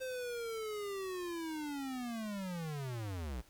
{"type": "linear sweep", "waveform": "square", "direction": "down", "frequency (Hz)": [523.3, 55], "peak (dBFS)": -39, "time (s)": [0, 3.42], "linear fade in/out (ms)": 20, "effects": ["pink hiss -64 dBFS RMS until 3.49 s"]}